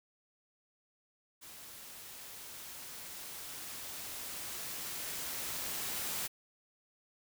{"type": "noise with level ramp", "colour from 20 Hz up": "white", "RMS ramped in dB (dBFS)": [-51, -37], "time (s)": [1.41, 6.28], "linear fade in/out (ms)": 20, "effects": []}